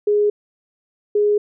sine tone pair in turn, 415.3 / 415.3 Hz, G#4 / G#4, 0 / 0 cents, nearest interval unison, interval 0 cents, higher neither, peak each -13 dBFS, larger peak neither, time 0.07-0.3 / 1.15-1.38 s, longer neither, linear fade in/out 5 ms, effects none

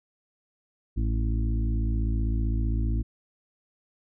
harmonic tone with a mistuned harmonic, 55 Hz, A1, in tune, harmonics 1 / 2 / 4 / 5 / 6, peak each -24 / -30 / -36 / -38 / -40 dBFS, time 0.96-3.03 s, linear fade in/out 20 ms, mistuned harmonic 1, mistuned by -22 cents, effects none

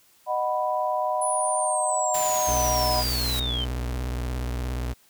sine chord, B major, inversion first, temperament just, 617.4 / 740.8 / 987.8 Hz, D#5 / F#5 / B5, -14 / +2 / 0 cents, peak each -27 dBFS, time 0.26-3.04 s, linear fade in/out 50 ms
sine linear sweep, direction down, 10070 to 3039 Hz, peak -27 dBFS, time 1.21-3.65 s, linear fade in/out 10 ms
white noise, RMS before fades -32 dBFS, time 2.14-3.4 s, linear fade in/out 5 ms
35% pulse tone with vibrato, 61.74 Hz, B1, in tune, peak -25 dBFS, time 2.47-4.94 s, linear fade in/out 20 ms, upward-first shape square, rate 17 Hz, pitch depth 93 cents each way
effects white hiss -59 dBFS RMS until 5.09 s

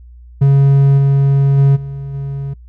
triangle tone with level steps, 138.5 Hz, C#3, 1 cent flat, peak -4 / -6 / -4 / -20 / -17 dBFS, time 0.41-2.54 s, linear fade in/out 10 ms, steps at 0.97 / 1.57 / 1.75 / 2.13 s, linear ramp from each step 20 ms, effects noise-tail reverb RT60 0.1 s tail -26 dB re dry + added 60 Hz sine -35 dBFS peak until 2.68 s

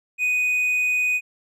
triangle tone, 2489 Hz, D#7, in tune, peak -17 dBFS, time 0.18-1.21 s, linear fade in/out 50 ms, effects none

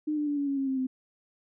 sine tone with pitch steps, 303.6 / 296.8 / 290.2 / 283.8 / 277.4 / 271.3 / 265.2 / 259.3 Hz, D#4 / D4 / D4 / C#4 / C#4 / C#4 / C4 / C4, -42 / +18 / -21 / +41 / +1 / -37 / +23 / -15 cents, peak -26 dBFS, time 0.07-0.87 s, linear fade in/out 10 ms, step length 100 ms, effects none

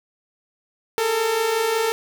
sawtooth tone pair together, 426.5 / 451.9 Hz, G#4 / A4, +46 / +46 cents, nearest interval minor second, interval 100 cents, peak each -23 / -16 dBFS, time 0.98-1.92 s, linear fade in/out 0 ms, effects none

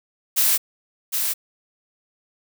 blue noise with echo, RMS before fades -18 dBFS, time 0.36-0.58 s, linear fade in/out 20 ms, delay 760 ms, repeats 1, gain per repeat -5 dB, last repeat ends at 1.34 s, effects none

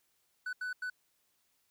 triangle tone bursts at uneven times, 1494 Hz, F#6, 16 cents sharp, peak -33 dBFS, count 3, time 0.46-0.53 / 0.61-0.73 / 0.82-0.9 s, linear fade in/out 5 ms, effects white hiss -75 dBFS RMS until 1.7 s

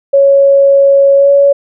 sine tone with pitch glide, 554.4 to 561.8 Hz, C#5 to C#5, 0 to +23 cents, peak -3 dBFS, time 0.13-1.53 s, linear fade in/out 10 ms, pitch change +23 cents, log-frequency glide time 1.16-1.3 s, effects none

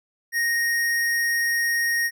square tone, 1864.7 Hz, A#6, in tune, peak -21 dBFS, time 0.32-2.11 s, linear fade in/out 50 ms, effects none

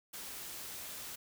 white noise, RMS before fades -45 dBFS, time 0.13-1.16 s, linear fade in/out 10 ms, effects none

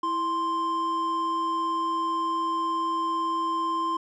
triangle tone pair together, 329.8 / 1047 Hz, E4 / C6, +1 / +1 cents, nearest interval octave + minor sixth, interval 2000 cents, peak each -31 / -23 dBFS, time 0.03-3.97 s, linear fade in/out 5 ms, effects resampled to 22050 Hz

